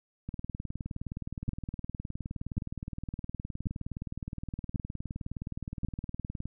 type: two click trains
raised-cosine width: 5 ms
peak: -24 / -18 dBFS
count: 120 / 5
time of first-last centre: 0.29-6.456 / 1.49-5.847 s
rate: 19.3 / 0.918 Hz
effects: none